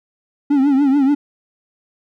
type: tone with vibrato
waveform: triangle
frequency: 277.2 Hz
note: C#4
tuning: in tune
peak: -9 dBFS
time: 0.5-1.15 s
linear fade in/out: 10 ms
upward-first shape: triangle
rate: 6.9 Hz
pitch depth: 120 cents each way
effects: none